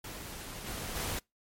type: noise with level steps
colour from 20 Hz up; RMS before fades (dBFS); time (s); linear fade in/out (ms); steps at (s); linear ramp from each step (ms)
pink; -43 / -39 / -35; 0.04-1.19; 5; 0.66 / 0.95; 10
effects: noise-tail reverb RT60 0.2 s tail -26 dB re dry + MP3 64 kbps